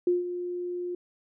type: tone with ADSR envelope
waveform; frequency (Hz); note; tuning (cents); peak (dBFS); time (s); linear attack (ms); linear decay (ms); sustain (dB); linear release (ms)
sine; 354.8; F4; +27; -19; 0.07-0.95; 3; 160; -11; 4
effects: none